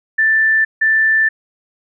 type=tone bursts at uneven times; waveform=sine; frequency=1768 Hz; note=A6; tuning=8 cents sharp; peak=-10 dBFS; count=2; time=0.18-0.65 / 0.81-1.29 s; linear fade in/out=10 ms; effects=none